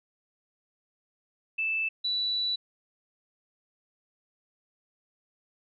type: tone pair in turn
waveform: sine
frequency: 2637 / 3951 Hz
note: E7 / B7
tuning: 0 / 0 cents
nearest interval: perfect fifth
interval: 700 cents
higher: second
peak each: -26 dBFS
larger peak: neither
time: 1.58-1.89 / 2.04-2.56 s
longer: second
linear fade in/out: 10 ms
effects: none